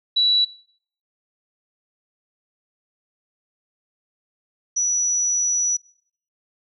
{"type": "tone pair in turn", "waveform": "sine", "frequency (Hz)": [3932, 5891], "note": ["B7", "F#8"], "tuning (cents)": [-8, -8], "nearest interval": "perfect fifth", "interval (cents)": 700, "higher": "second", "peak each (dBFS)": [-15, -18], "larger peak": "first", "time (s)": [[0.16, 0.45], [4.76, 5.77]], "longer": "second", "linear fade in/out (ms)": 10, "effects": ["noise-tail reverb RT60 0.6 s tail -22 dB re dry"]}